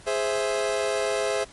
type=chord; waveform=40% pulse; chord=Ab augmented; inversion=none; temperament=equal; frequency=415.3 / 523.3 / 659.3 Hz; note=Ab4 / C5 / E5; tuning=0 / 0 / 0 cents; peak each=-27 dBFS; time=0.06-1.45 s; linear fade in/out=20 ms; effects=pink hiss -49 dBFS RMS until 1.52 s + MP3 48 kbps